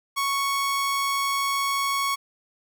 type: tone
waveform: sawtooth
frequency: 1108.7 Hz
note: C#6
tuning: in tune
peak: -19 dBFS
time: 0.16-2.16 s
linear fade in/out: 20 ms
effects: none